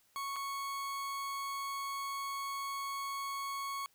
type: tone with dropouts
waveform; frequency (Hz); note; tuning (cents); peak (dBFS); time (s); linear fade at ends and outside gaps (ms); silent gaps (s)
40% pulse; 1106; C#6; -4; -36; 0.16-3.86; 0; 0.36-0.364
effects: white hiss -70 dBFS RMS until 3.94 s